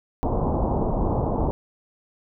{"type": "low-pass noise", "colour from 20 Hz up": "pink", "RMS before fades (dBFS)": -23, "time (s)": [0.23, 1.51], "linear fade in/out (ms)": 0, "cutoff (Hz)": 980, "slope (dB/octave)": 48, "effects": []}